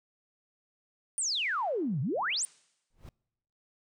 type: exponential two-way sweep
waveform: sine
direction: down then up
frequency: 9600 to 120.6 to 9600 Hz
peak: -28 dBFS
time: 1.18-2.45 s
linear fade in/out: 0 ms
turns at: 2.01 s
type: noise with exponential growth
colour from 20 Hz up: brown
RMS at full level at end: -40 dBFS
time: 2.9-3.09 s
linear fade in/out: 2 ms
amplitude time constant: 40 ms
effects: noise-tail reverb RT60 0.9 s tail -26 dB re dry